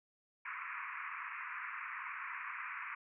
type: band-pass noise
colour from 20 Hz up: pink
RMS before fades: -44 dBFS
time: 0.45-2.95 s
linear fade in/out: 5 ms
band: 1000 to 2500 Hz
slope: 96 dB/octave
effects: none